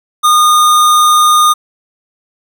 square tone, 1223 Hz, D#6, 30 cents flat, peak -6 dBFS, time 0.23-1.54 s, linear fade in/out 20 ms, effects none

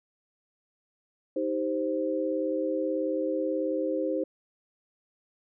sine chord, C minor, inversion first, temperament just, 314 / 392.4 / 523.3 Hz, Eb4 / G4 / C5, +16 / +2 / 0 cents, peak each -30 / -33 / -29 dBFS, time 1.36-4.24 s, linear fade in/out 5 ms, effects none

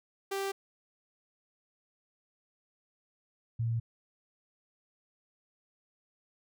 sawtooth / sine tone pair in turn, 392 / 115.2 Hz, G4 / A#2, 0 / -20 cents, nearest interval octave + major sixth, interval 2120 cents, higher first, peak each -28 dBFS, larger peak neither, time 0.31-0.52 / 3.59-3.8 s, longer neither, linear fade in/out 10 ms, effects none

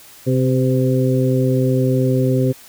harmonic tone with a mistuned harmonic, 130.2 Hz, C3, 8 cents flat, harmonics 1 / 2 / 3 / 4, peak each -16 / -19 / -21 / -22 dBFS, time 0.26-2.53 s, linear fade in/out 20 ms, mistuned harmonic 4, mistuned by -25 cents, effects white hiss -43 dBFS RMS until 2.68 s

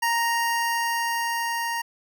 25% pulse tone with level ramp, 932.3 Hz, A#5, in tune, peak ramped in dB -17 to -22 dBFS, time 0.02-1.82 s, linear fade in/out 10 ms, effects none

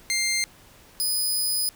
15% pulse tone pair in turn, 2100 / 4995 Hz, C7 / D#8, +6 / +6 cents, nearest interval octave + minor third, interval 1500 cents, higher second, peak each -16 dBFS, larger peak neither, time 0.1-0.44 / 1-1.69 s, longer second, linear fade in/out 0 ms, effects pink hiss -52 dBFS RMS until 1.75 s

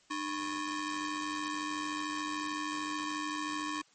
sawtooth ring-modulated tone, 698.5 Hz, F5, in tune, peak -27 dBFS, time 0.1-3.82 s, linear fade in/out 10 ms, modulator 396 Hz, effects white hiss -65 dBFS RMS until 3.94 s + MP3 32 kbps

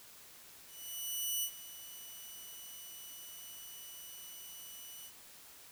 5% pulse tone with ADSR envelope, 2960 Hz, F#7, in tune, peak -24 dBFS, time 0.66-5.13 s, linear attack 770 ms, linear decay 71 ms, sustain -16 dB, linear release 75 ms, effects white hiss -56 dBFS RMS until 5.71 s

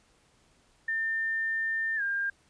sine tone with pitch glide, 1800 to 1603.6 Hz, A6 to G6, +39 to +39 cents, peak -27 dBFS, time 0.88-2.3 s, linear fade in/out 5 ms, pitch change -200 cents, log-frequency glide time 1.96-2.02 s, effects pink hiss -65 dBFS RMS until 2.49 s + resampled to 22050 Hz

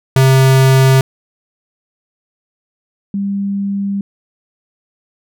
square / sine tone pair in turn, 132.7 / 198.83 Hz, C3 / G3, +25 / +25 cents, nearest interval perfect fifth, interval 700 cents, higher second, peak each -7 / -15 dBFS, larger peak first, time 0.16-1.01 / 3.14-4.01 s, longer second, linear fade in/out 2 ms, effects none

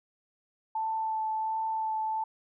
sine tone with vibrato, 880 Hz, A5, in tune, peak -28 dBFS, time 0.75-2.24 s, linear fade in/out 5 ms, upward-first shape sine, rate 1.4 Hz, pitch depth 12 cents each way, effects none

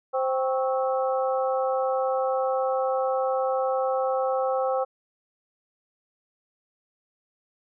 harmonic tone with a mistuned harmonic, 261.6 Hz, C4, in tune, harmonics 2 / 3 / 4 / 5, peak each -24 / -28 / -34 / -33 dBFS, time 0.13-4.85 s, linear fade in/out 20 ms, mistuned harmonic 4, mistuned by +91 cents, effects none

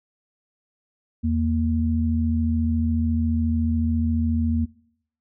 sine tone pair together, 82.3 / 232.8 Hz, E2 / A#3, -2 / -2 cents, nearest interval octave + tritone, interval 1800 cents, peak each -22 dBFS, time 1.23-4.66 s, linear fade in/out 20 ms, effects noise-tail reverb RT60 0.7 s tail -23 dB re dry

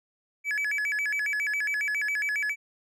triangle tone with vibrato, 1975.5 Hz, B6, in tune, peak -24 dBFS, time 0.44-2.56 s, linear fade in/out 50 ms, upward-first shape square, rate 7.3 Hz, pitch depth 260 cents each way, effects none

